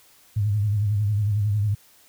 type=tone with vibrato; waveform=sine; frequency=103.8 Hz; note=G#2; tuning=in tune; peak=-19 dBFS; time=0.36-1.75 s; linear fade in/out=10 ms; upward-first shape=sine; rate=11 Hz; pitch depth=74 cents each way; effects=white hiss -55 dBFS RMS until 2.08 s